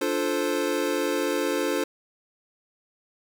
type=chord; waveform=square; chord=D minor seventh; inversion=none; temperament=equal; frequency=293.7 / 349.2 / 440 / 523.3 Hz; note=D4 / F4 / A4 / C5; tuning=0 / 0 / 0 / 0 cents; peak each=-30 dBFS; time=0.01-1.84 s; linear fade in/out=5 ms; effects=none